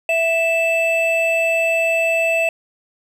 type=tone pair together; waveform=triangle; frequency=659.9 / 2637 Hz; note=E5 / E7; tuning=+2 / 0 cents; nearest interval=2 octaves; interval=2398 cents; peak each=-16 dBFS; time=0.09-2.49 s; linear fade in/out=2 ms; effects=none